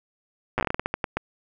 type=slowing click train; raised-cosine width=0.5 ms; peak=-9 dBFS; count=14; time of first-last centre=0.58-1.17 s; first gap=8 ms; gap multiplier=1.26; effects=none